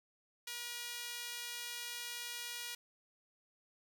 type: tone with high-pass filter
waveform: sawtooth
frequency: 479.4 Hz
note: A#4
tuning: 48 cents sharp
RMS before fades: -44 dBFS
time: 0.47-2.75 s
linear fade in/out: 5 ms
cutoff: 2600 Hz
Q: 0.85
effects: none